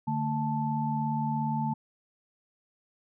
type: tone cluster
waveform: sine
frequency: 147.3 / 224.5 / 877 Hz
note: D3 / A3 / A5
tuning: +6 / +35 / -6 cents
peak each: -31 dBFS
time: 0.07-1.74 s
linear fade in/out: 10 ms
effects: none